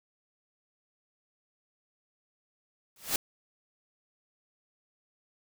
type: noise with exponential growth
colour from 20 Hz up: white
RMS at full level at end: -24 dBFS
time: 2.96-3.16 s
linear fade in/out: 2 ms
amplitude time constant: 43 ms
effects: none